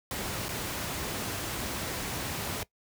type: noise with dropouts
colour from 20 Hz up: pink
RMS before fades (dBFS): -34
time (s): 0.11-2.63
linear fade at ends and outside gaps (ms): 1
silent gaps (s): 0.484-0.49
effects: noise-tail reverb RT60 0.1 s tail -20 dB re dry + high-pass 60 Hz 12 dB/octave